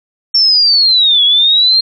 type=linear two-way sweep; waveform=sine; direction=down then up; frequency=5470 to 3323 to 4229 Hz; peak=-6 dBFS; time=0.34-1.81 s; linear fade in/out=10 ms; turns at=1.24 s; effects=none